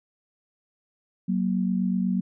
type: tone pair together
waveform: sine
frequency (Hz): 187.32 / 235.5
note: F#3 / A#3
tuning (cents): +22 / +18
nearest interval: major third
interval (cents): 396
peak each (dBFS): -23 / -27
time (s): 1.28-2.21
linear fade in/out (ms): 10
effects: none